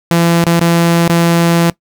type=tone with dropouts; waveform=sawtooth; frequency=169.2 Hz; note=E3; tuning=45 cents sharp; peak=-4 dBFS; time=0.11-1.7 s; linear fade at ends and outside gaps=0 ms; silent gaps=0.441-0.467 / 0.595-0.611 / 1.077-1.096 s; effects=noise-tail reverb RT60 0.1 s tail -20 dB re dry